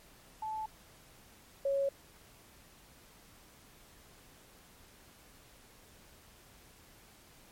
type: tone pair in turn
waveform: sine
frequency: 870 / 552.6 Hz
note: A5 / C#5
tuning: -20 / -6 cents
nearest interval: minor sixth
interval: 786 cents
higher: first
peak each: -35 / -28 dBFS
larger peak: second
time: 0.42-0.66 / 1.65-1.89 s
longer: neither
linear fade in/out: 5 ms
effects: pink hiss -59 dBFS RMS until 7.51 s + MP3 64 kbps